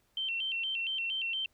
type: tone with vibrato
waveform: sine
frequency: 2907 Hz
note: F#7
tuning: 31 cents flat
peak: -31 dBFS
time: 0.17-1.46 s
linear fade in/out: 2 ms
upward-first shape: square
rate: 4.3 Hz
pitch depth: 120 cents each way
effects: pink hiss -72 dBFS RMS until 1.53 s